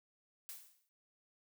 blue noise with exponential decay, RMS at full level -45 dBFS, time 0.49-0.89 s, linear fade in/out 0 ms, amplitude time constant 85 ms, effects noise-tail reverb RT60 0.1 s tail -19 dB re dry

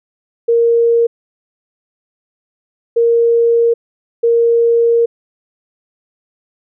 sine tone bursts at uneven times, 466.2 Hz, A#4, in tune, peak -8 dBFS, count 3, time 0.48-1.07 / 2.96-3.74 / 4.23-5.06 s, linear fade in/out 10 ms, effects none

